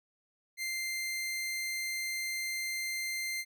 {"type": "tone", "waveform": "sawtooth", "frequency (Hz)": 2090, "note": "C7", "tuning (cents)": -2, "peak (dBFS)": -30, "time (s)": [0.57, 3.45], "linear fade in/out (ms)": 50, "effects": []}